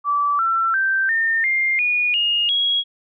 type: tone with pitch steps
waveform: sine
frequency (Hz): 1157 / 1344.5 / 1562.4 / 1815.5 / 2110 / 2452 / 2849 / 3311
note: D6 / E6 / G6 / A#6 / C7 / D#7 / F7 / G#7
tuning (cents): -26 / +34 / -6 / -46 / +14 / -26 / +34 / -6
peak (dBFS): -16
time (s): 0.04-2.84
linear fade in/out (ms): 50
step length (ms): 350
effects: none